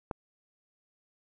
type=click; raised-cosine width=1 ms; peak=-19 dBFS; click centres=0.112 s; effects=none